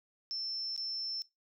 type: tone with dropouts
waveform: sine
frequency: 5340 Hz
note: E8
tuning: 22 cents sharp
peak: -34 dBFS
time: 0.31-1.22 s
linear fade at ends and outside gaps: 0 ms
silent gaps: 0.763-0.777 s
effects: noise-tail reverb RT60 0.2 s tail -22 dB re dry